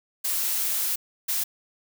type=noise bursts at uneven times; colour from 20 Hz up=blue; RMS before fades=-26 dBFS; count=2; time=0.24-0.96 / 1.28-1.44 s; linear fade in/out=10 ms; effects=none